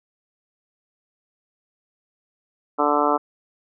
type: harmonic tone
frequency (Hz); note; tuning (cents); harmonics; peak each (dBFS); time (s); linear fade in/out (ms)
146.83; D3; 0; 2 / 3 / 4 / 5 / 6 / 7 / 8 / 9; -25 / -25 / -25 / -25 / -25 / -25 / -25 / -25; 2.78-3.18; 20
effects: none